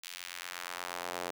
sawtooth tone with high-pass filter sweep, 88.4 Hz, F2, 22 cents sharp, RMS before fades -41 dBFS, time 0.03-1.31 s, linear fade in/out 5 ms, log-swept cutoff 3100 to 500 Hz, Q 1, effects none

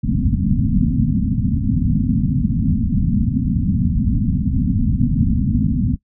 white low-pass noise, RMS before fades -17 dBFS, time 0.03-5.96 s, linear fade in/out 10 ms, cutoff 260 Hz, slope 96 dB/octave, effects noise-tail reverb RT60 0.1 s tail -20 dB re dry

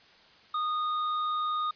triangle tone with hard clipping, 1233 Hz, D#6, 16 cents flat, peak -29 dBFS, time 0.54-1.71 s, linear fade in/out 5 ms, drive 10 dB, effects white hiss -57 dBFS RMS until 1.75 s + resampled to 11025 Hz

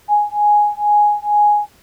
sine beating tone pair, 830.6 / 832.8 Hz, G#5 / G#5, 0 / +5 cents, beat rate 2.2 Hz, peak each -14 dBFS, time 0.08-1.69 s, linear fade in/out 50 ms, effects pink hiss -51 dBFS RMS until 1.82 s

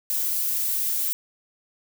violet noise, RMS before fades -25 dBFS, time 0.1-1.13 s, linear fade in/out 0 ms, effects none

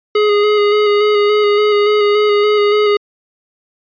square tone with vibrato, 416.5 Hz, G#4, 5 cents sharp, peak -10 dBFS, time 0.15-2.97 s, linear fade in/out 5 ms, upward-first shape square, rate 3.5 Hz, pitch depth 18 cents each way, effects resampled to 11025 Hz

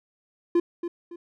triangle tone with echo, 344.6 Hz, F4, 23 cents flat, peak -15 dBFS, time 0.55-0.6 s, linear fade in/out 5 ms, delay 280 ms, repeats 2, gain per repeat -10 dB, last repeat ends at 1.16 s, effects none

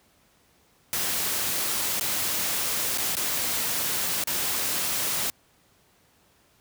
white noise with dropouts, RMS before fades -27 dBFS, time 0.93-5.3 s, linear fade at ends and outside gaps 0 ms, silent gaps 1.997-2.01 / 2.975-2.983 / 3.153-3.168 / 4.238-4.273 s, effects pink hiss -62 dBFS RMS until 6.6 s + high-pass 60 Hz 12 dB/octave

